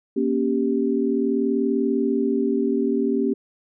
sine chord, G diminished, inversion first, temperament equal with one note detuned, 236.7 / 277.2 / 392 Hz, Bb3 / Db4 / G4, +27 / 0 / 0 cents, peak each -23 dBFS, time 0.16-3.34 s, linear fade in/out 10 ms, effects none

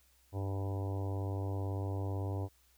harmonic tone with a mistuned harmonic, 98 Hz, G2, in tune, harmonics 1 / 3 / 4 / 5 / 6 / 7 / 8 / 9 / 10, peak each -34 / -44 / -46 / -48 / -50 / -51 / -52 / -53 / -54 dBFS, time 0.32-2.49 s, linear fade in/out 50 ms, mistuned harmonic 1, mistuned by -22 cents, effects added 63 Hz sine -69 dBFS peak until 2.77 s + white hiss -69 dBFS RMS until 2.77 s

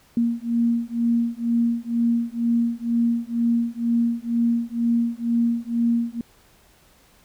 sine beating tone pair, 233.1 / 235.2 Hz, A#3 / A#3, 0 / +16 cents, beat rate 2.1 Hz, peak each -22 dBFS, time 0.17-6.21 s, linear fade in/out 2 ms, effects pink hiss -56 dBFS RMS until 7.24 s

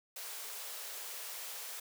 white high-pass noise, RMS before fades -44 dBFS, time 0.16-1.8 s, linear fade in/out 5 ms, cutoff 400 Hz, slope 96 dB/octave, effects none

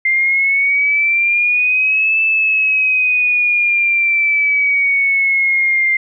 sine exponential two-way sweep, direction up then down, 2093 to 2637 to 2093 Hz, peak -11 dBFS, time 0.05-5.97 s, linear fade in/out 5 ms, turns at 2.21 s, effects none

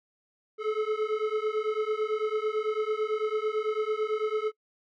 square beating tone pair, 426.4 / 435.4 Hz, G#4 / A4, +46 / -18 cents, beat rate 9 Hz, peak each -30 dBFS, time 0.58-4.52 s, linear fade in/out 50 ms, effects noise-tail reverb RT60 0.1 s tail -25 dB re dry + low-pass 2000 Hz 12 dB/octave

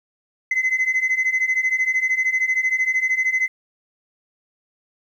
sine beating tone pair, 2035 / 2048 Hz, C7 / C7, -49 / -38 cents, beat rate 13 Hz, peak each -20 / -18 dBFS, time 0.51-3.48 s, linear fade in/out 5 ms, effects tanh soft clip ceiling -14 dBFS + 9-bit

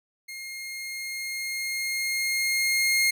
sawtooth tone with level ramp, 2135 Hz, C7, 34 cents sharp, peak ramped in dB -33 to -16 dBFS, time 0.28-3.11 s, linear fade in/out 10 ms, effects none

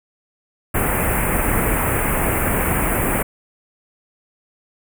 pink band-stop noise, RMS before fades -19 dBFS, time 0.74-3.23 s, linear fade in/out 10 ms, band 2500 to 8700 Hz, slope 48 dB/octave, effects none

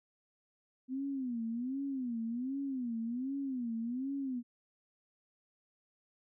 sine tone with vibrato, 251 Hz, B3, 28 cents sharp, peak -34 dBFS, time 0.88-4.43 s, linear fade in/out 50 ms, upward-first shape sine, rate 1.3 Hz, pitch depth 180 cents each way, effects none

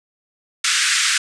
pink band-pass noise, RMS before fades -18 dBFS, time 0.64-1.18 s, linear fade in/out 5 ms, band 1400 to 9100 Hz, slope 48 dB/octave, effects none

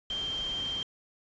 sine tone in noise, 3159 Hz, G7, 13 cents sharp, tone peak -31 dBFS, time 0.1-0.83 s, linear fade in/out 2 ms, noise pink, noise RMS -43 dBFS, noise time 0.1-0.83 s, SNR +9 dB, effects resampled to 16000 Hz

